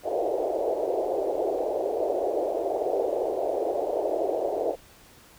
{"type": "band-pass noise", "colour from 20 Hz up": "white", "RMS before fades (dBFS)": -27, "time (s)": [0.03, 4.76], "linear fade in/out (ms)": 50, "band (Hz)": [350, 700], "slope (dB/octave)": 48, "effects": ["pink hiss -53 dBFS RMS until 5.38 s"]}